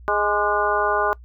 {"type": "harmonic tone with a mistuned harmonic", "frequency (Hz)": 207.7, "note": "G#3", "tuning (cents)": 0, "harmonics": [2, 3, 4, 5, 6, 7], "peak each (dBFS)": [-25, -25, -25, -25, -25, -25], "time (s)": [0.08, 1.13], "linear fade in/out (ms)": 0, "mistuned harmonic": 6, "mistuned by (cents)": -67, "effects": ["noise-tail reverb RT60 0.1 s tail -23 dB re dry", "added 60 Hz sine -40 dBFS peak until 1.24 s"]}